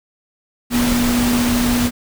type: tone in noise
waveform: sine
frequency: 242.3 Hz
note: B3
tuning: 33 cents flat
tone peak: -15 dBFS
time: 0.7-1.91 s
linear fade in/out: 50 ms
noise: pink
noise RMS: -21 dBFS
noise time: 0.7-1.91 s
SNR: +3 dB
effects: none